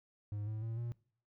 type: tone with pitch steps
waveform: triangle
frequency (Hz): 103.83 / 108.49 / 113.36 / 118.45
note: G#2 / A2 / A#2 / A#2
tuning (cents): 0 / -24 / -48 / +28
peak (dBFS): -35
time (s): 0.32-0.92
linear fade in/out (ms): 0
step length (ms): 150
effects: noise-tail reverb RT60 0.5 s tail -22 dB re dry